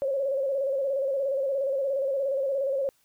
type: tone with vibrato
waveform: sine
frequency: 545 Hz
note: C#5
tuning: 29 cents flat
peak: -24 dBFS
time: 0.02-2.89 s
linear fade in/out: 0 ms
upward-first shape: square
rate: 17 Hz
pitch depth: 52 cents each way
effects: white hiss -67 dBFS RMS until 3.04 s